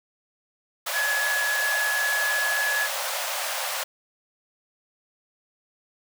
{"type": "high-pass noise", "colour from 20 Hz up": "pink", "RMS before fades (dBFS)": -29, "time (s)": [0.86, 3.84], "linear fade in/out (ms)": 10, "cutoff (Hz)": 530, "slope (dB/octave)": 96}
{"type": "tone", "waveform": "sine", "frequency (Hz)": 1693, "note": "G#6", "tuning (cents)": 33, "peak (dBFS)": -23, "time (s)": [0.92, 2.89], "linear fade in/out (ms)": 50}
{"effects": []}